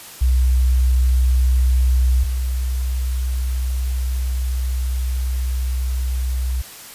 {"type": "tone pair in turn", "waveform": "sine", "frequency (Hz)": [63.3, 63.3], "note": ["B1", "B1"], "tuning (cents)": [43, 43], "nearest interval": "unison", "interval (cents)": 0, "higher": "neither", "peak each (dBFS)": [-12, -18], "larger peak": "first", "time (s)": [[0.21, 2.24], [2.24, 6.62]], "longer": "second", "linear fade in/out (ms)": 10, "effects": ["white hiss -38 dBFS RMS until 6.94 s", "resampled to 32000 Hz"]}